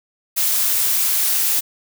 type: noise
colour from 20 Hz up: blue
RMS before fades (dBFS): -18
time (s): 0.36-1.61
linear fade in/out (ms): 20
effects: none